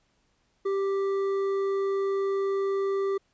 sine tone with hard clipping, 392 Hz, G4, in tune, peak -26 dBFS, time 0.65-3.18 s, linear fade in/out 10 ms, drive 7 dB, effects pink hiss -70 dBFS RMS until 3.33 s + resampled to 16000 Hz

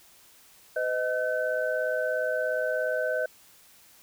sine tone cluster, 507 / 624 / 1523 Hz, B4 / D#5 / F#6, +45 / +5 / +50 cents, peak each -30 / -28 / -31 dBFS, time 0.76-3.26 s, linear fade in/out 5 ms, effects white hiss -56 dBFS RMS until 4.02 s

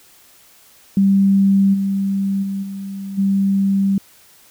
sine tone with level steps, 196 Hz, G3, in tune, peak -10 / -16 / -20 / -25 / -13 dBFS, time 0.97-3.98 s, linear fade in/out 2 ms, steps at 1.73 / 2.42 / 2.62 / 3.17 s, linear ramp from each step 20 ms, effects white hiss -49 dBFS RMS until 4.5 s

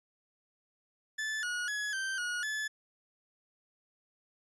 40% pulse tone with pitch steps, 1743 / 1452 / 1687 / 1560 / 1449 / 1725 Hz, A6 / F#6 / G#6 / G6 / F#6 / A6, -17 / -33 / +27 / -9 / -37 / -35 cents, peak -32 dBFS, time 1.18-2.68 s, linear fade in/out 10 ms, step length 250 ms, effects resampled to 22050 Hz

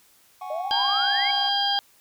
triangle chord, F# suspended second, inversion none, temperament equal, 740 / 830.6 / 1108.7 Hz, F#5 / G#5 / C#6, 0 / 0 / 0 cents, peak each -33 / -36 / -37 dBFS, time 0.41-1.49 s, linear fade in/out 5 ms
sine exponential sweep, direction up, 595 to 2300 Hz, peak -27 dBFS, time 0.5-1.31 s, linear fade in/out 5 ms
harmonic tone, 804 Hz, G5, 44 cents sharp, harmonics 1 / 2 / 4 / 5 / 6, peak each -25 / -32 / -24 / -37 / -28 dBFS, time 0.71-1.79 s, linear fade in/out 0 ms
effects white hiss -58 dBFS RMS until 2 s

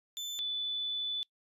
35% pulse / sine tone pair in turn, 3520 / 3486 Hz, A7 / A7, 0 / -17 cents, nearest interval unison, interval 17 cents, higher first, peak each -34 / -32 dBFS, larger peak second, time 0.17-0.39 / 0.39-1.23 s, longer second, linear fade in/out 0 ms, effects noise-tail reverb RT60 0.1 s tail -23 dB re dry + resampled to 32000 Hz

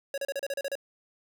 square tone bursts, 554.4 Hz, C#5, in tune, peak -30 dBFS, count 9, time 0.14-0.754 s, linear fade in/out 2 ms, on 38 ms, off 34 ms, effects none

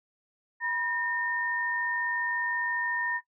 sine tone pair together, 972 / 1826.4 Hz, B5 / A#6, -28 / -36 cents, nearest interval major seventh, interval 1092 cents, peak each -34 / -28 dBFS, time 0.6-3.21 s, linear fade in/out 50 ms, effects noise-tail reverb RT60 0.1 s tail -17 dB re dry

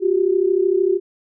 sine tone pair together, 358.8 / 392 Hz, F4 / G4, +47 / 0 cents, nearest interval major second, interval 153 cents, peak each -17 dBFS, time 0-1 s, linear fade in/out 50 ms, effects none

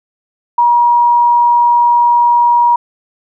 sine tone, 955 Hz, A#5, 42 cents sharp, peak -6 dBFS, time 0.58-2.76 s, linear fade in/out 5 ms, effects none

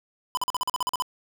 square tone bursts, 1003 Hz, B5, 26 cents sharp, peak -24 dBFS, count 11, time 0.35-1.022 s, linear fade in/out 0 ms, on 22 ms, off 43 ms, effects none

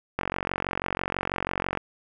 click train, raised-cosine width 0.5 ms, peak -11 dBFS, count 74, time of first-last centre 0.19-1.774 s, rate 46.1 Hz, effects none

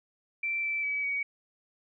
sine tone with pitch steps, 2342 / 2327 / 2285 / 2256 Hz, D7 / D7 / D7 / C#7, -5 / -17 / -48 / +30 cents, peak -28 dBFS, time 0.43-1.23 s, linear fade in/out 5 ms, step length 200 ms, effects none

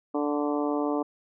harmonic tone with a mistuned harmonic, 146.83 Hz, D3, in tune, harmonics 2 / 3 / 4 / 5 / 6 / 7 / 8, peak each -27 / -31 / -33 / -35 / -37 / -38 / -39 dBFS, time 0.14-1.03 s, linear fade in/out 10 ms, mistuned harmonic 8, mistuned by -23 cents, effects none

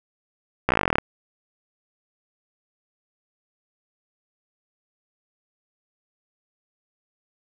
slowing click train, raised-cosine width 0.5 ms, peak -3 dBFS, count 15, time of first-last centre 0.69-0.984 s, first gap 15 ms, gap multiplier 1.05, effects none

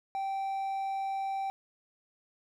triangle tone, 779 Hz, G5, 11 cents flat, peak -29 dBFS, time 0.15-1.5 s, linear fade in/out 0 ms, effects none

